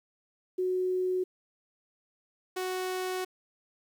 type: tone pair in turn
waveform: sine / sawtooth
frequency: 368.2 / 370.1 Hz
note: F#4 / F#4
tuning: -8 / 0 cents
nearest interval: unison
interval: 8 cents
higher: second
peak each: -26 / -27 dBFS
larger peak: first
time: 0.58-1.24 / 2.56-3.25 s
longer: second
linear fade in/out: 10 ms
effects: 10-bit